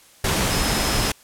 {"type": "tone in noise", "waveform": "sine", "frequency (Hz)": 5140, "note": "E8", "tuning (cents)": -45, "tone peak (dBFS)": -30, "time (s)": [0.51, 1.1], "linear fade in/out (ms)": 5, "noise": "pink", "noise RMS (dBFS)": -21, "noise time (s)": [0.24, 1.12], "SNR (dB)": -12, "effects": ["white hiss -51 dBFS RMS until 1.23 s", "low-pass 12000 Hz 12 dB/octave"]}